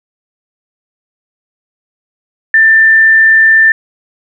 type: tone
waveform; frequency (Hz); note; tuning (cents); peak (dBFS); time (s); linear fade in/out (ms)
sine; 1782; A6; +22; -3; 2.54-3.72; 2
effects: none